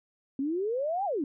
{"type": "exponential two-way sweep", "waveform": "sine", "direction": "up then down", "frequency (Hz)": [261.6, 833, 261.6], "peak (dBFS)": -27, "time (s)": [0.39, 1.24], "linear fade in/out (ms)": 2, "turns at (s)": 1.05, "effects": []}